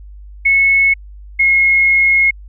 sine tone pair in turn, 2195 / 2162 Hz, C#7 / C#7, -18 / -44 cents, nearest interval unison, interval 26 cents, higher first, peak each -8 dBFS, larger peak neither, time 0.45-0.94 / 1.39-2.31 s, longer second, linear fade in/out 10 ms, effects added 50 Hz sine -32 dBFS peak until 2.48 s

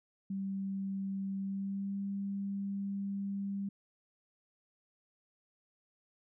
sine tone with pitch glide, 194.6 to 198.23 Hz, G3 to G3, -12 to +20 cents, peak -34 dBFS, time 0.3-3.69 s, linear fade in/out 5 ms, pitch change +32 cents, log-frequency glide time 1.39-1.98 s, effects none

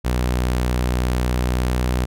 sawtooth tone with pitch glide, 61.74 to 62.21 Hz, B1 to B1, 0 to +13 cents, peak -14 dBFS, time 0.04-2.06 s, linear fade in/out 20 ms, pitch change +13 cents, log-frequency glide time 1.25-1.95 s, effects none

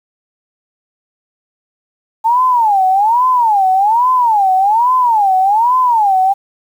sine tone with vibrato, 875 Hz, A5, 10 cents flat, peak -8 dBFS, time 2.24-6.34 s, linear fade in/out 20 ms, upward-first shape sine, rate 1.2 Hz, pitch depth 270 cents each way, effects 7-bit

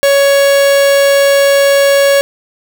45% pulse tone, 558 Hz, C#5, 11 cents sharp, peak -6 dBFS, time 0.03-2.21 s, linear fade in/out 0 ms, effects none

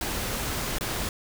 pink noise with dropouts, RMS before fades -30 dBFS, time 0.01-1.09 s, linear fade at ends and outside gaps 2 ms, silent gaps 0.785-0.809 s, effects none

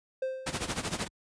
triangle tone with exponential decay, 523.3 Hz, C5, in tune, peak -25 dBFS, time 0.22-0.82 s, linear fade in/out 5 ms, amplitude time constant 130 ms
pink noise with tremolo, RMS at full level -30 dBFS, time 0.46-1.08 s, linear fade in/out 10 ms, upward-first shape sine, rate 13 Hz, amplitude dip 80%
effects high-pass 60 Hz 12 dB/octave + resampled to 22050 Hz

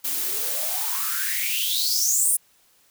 blue noise with high-pass filter sweep, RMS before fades -24 dBFS, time 0.04-2.37 s, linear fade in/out 10 ms, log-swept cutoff 240 to 9900 Hz, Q 8.8, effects white hiss -60 dBFS RMS until 2.9 s

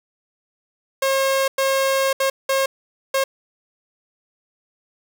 sawtooth tone bursts at uneven times, 539 Hz, C#5, 49 cents flat, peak -13 dBFS, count 5, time 1.02-1.48 / 1.58-2.13 / 2.2-2.3 / 2.49-2.66 / 3.14-3.24 s, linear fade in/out 5 ms, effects none

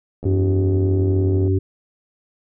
click train, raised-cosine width 2 ms, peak -19 dBFS, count 105, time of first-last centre 0.23-1.477 s, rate 83.4 Hz
harmonic tone, 95.1 Hz, F#2, 48 cents sharp, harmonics 1 / 3 / 4, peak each -16 / -24 / -22 dBFS, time 0.25-1.59 s, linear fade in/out 10 ms
effects none

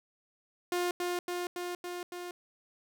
sawtooth tone with echo, 354.4 Hz, F4, 25 cents sharp, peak -25 dBFS, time 0.72-0.91 s, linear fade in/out 2 ms, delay 280 ms, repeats 5, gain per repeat -2 dB, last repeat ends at 2.31 s, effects none

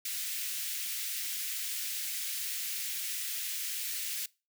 white high-pass noise, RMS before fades -36 dBFS, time 0.05-4.26 s, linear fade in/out 5 ms, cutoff 1900 Hz, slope 24 dB/octave, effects noise-tail reverb RT60 0.3 s tail -23 dB re dry

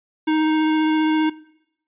square tone with vibrato, 311.9 Hz, D#4, 4 cents sharp, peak -17 dBFS, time 0.27-1.3 s, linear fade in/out 10 ms, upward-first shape sine, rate 15 Hz, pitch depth 9 cents each way, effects noise-tail reverb RT60 0.8 s tail -21 dB re dry + resampled to 8000 Hz

